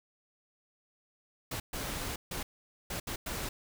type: noise bursts at uneven times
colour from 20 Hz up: pink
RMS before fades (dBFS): -37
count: 6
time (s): 1.51-1.6 / 1.73-2.16 / 2.31-2.43 / 2.9-3 / 3.07-3.16 / 3.26-3.49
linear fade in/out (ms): 5
effects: none